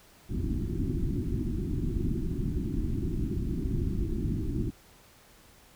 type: low-pass noise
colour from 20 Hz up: pink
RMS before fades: -30 dBFS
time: 0.29-4.71 s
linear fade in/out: 20 ms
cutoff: 370 Hz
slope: 96 dB/octave
effects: pink hiss -57 dBFS RMS until 5.75 s